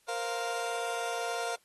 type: chord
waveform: 30% pulse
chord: Bb suspended second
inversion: none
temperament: just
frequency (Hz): 466.2 / 524.4 / 699.2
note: Bb4 / C5 / F5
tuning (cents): 0 / +4 / +2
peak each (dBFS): -34 / -38 / -32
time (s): 0.08-1.56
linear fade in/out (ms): 10
effects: white hiss -68 dBFS RMS until 1.64 s + AAC 32 kbps